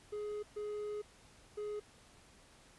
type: tone bursts at uneven times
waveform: triangle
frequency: 418.6 Hz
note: G#4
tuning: 14 cents sharp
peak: -36 dBFS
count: 3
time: 0.12-0.43 / 0.56-1.02 / 1.57-1.8 s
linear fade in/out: 10 ms
effects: pink hiss -62 dBFS RMS until 2.78 s + resampled to 24000 Hz